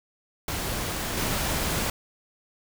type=noise with level steps; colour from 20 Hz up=pink; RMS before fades=-30 / -27 dBFS; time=0.48-1.9 s; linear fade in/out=2 ms; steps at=1.17 s; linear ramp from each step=5 ms; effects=none